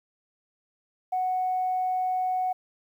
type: tone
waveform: sine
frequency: 740 Hz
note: F#5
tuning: in tune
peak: -23 dBFS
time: 1.12-2.53 s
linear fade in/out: 10 ms
effects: tanh soft clip ceiling -19 dBFS + 10-bit